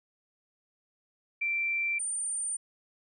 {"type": "tone pair in turn", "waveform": "sine", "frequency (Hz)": [2349, 9018], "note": ["D7", "C#9"], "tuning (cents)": [0, 29], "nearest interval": "octave + major seventh", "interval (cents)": 2329, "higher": "second", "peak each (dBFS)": [-27, -30], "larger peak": "first", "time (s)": [[1.41, 1.99], [1.99, 2.57]], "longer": "neither", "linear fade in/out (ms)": 10, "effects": []}